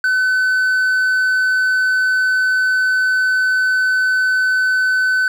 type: tone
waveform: triangle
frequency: 1513 Hz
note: F#6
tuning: 38 cents sharp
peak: -11 dBFS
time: 0.04-5.28 s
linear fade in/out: 2 ms
effects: 8-bit